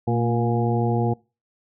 harmonic tone with a mistuned harmonic, 118.4 Hz, A#2, 27 cents sharp, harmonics 1 / 2 / 3 / 4 / 6 / 7, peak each -22 / -25 / -27 / -28 / -30 / -30 dBFS, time 0.07-1.14 s, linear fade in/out 10 ms, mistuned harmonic 2, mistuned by -49 cents, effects noise-tail reverb RT60 0.3 s tail -24 dB re dry

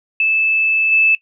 sine tone with level steps, 2624 Hz, E7, 9 cents flat, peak -12 / -9 dBFS, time 0.2-1.15 s, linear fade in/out 2 ms, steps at 0.91 s, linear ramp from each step 20 ms, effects noise-tail reverb RT60 0.1 s tail -18 dB re dry

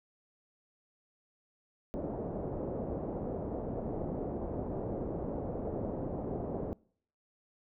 white low-pass noise, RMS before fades -37 dBFS, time 1.94-6.73 s, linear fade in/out 0 ms, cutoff 590 Hz, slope 24 dB/octave, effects noise-tail reverb RT60 0.6 s tail -25 dB re dry

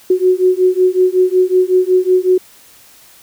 sine beating tone pair, 365.7 / 371.1 Hz, F#4 / F#4, -20 / +5 cents, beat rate 5.4 Hz, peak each -12 dBFS, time 0.1-2.38 s, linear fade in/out 5 ms, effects white hiss -44 dBFS RMS until 3.22 s

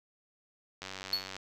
click train, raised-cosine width 0.2 ms, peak -23 dBFS, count 53, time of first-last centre 0.82-1.366 s, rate 95.3 Hz
triangle tone with exponential decay, 4393 Hz, C#8, 16 cents flat, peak -23 dBFS, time 1.13-1.3 s, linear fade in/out 1 ms, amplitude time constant 35 ms
effects none

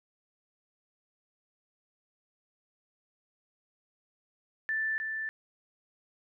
sine tone with echo, 1764 Hz, A6, 4 cents sharp, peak -28 dBFS, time 4.69-4.98 s, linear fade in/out 0 ms, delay 310 ms, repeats 1, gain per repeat -4 dB, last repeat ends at 5.29 s, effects none

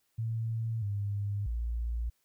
sine tone with pitch steps, 113.2 / 101.5 / 57.9 Hz, A2 / G#2 / A#1, +50 / -39 / -11 cents, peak -30 dBFS, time 0.18-2.1 s, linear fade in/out 10 ms, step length 640 ms, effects white hiss -75 dBFS RMS until 2.24 s

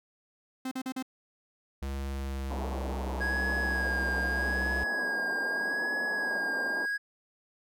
45% pulse tone bursts, 260 Hz, C4, 11 cents flat, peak -32 dBFS, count 4, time 0.65-1.026 s, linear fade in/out 5 ms, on 64 ms, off 40 ms
square tone with pitch glide, 68.3 to 65.22 Hz, C#2 to C2, -25 to -5 cents, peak -33 dBFS, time 1.82-4.84 s, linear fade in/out 5 ms, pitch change -80 cents, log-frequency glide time 2.1-3.19 s
white band-pass noise, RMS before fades -39 dBFS, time 2.5-6.86 s, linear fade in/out 10 ms, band 200 to 980 Hz, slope 48 dB/octave
triangle tone with vibrato, 1647 Hz, G#6, 15 cents flat, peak -27 dBFS, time 3.2-6.98 s, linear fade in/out 20 ms, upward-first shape sine, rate 0.81 Hz, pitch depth 36 cents each way
effects none

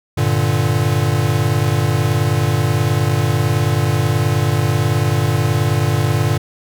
square chord, G minor, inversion none, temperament equal, 98 / 116.54 / 146.83 Hz, G2 / Bb2 / D3, 0 / 0 / 0 cents, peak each -20 / -18 / -19 dBFS, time 0.17-6.38 s, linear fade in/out 10 ms, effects none

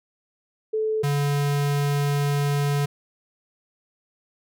sine / square tone pair in turn, 435.6 / 143.36 Hz, A4 / D3, -17 / -41 cents, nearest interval octave + perfect fifth, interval 1924 cents, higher first, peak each -21 dBFS, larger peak neither, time 0.73-1.03 / 1.03-2.86 s, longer second, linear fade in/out 10 ms, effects none

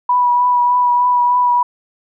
sine tone with vibrato, 980 Hz, B5, 14 cents flat, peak -10 dBFS, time 0.09-1.63 s, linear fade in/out 5 ms, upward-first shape triangle, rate 3.3 Hz, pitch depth 21 cents each way, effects none

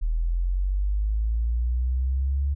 sine linear sweep, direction up, 38.73 to 71 Hz, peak -21 dBFS, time 0.01-2.55 s, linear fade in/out 20 ms, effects none

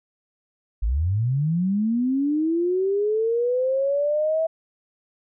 sine linear sweep, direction up, 47.58 to 653 Hz, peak -19 dBFS, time 0.82-4.47 s, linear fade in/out 10 ms, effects none

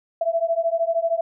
sine beating tone pair, 659.3 / 672.3 Hz, E5 / E5, 0 / +34 cents, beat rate 13 Hz, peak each -22 dBFS, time 0.21-1.21 s, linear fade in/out 5 ms, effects none

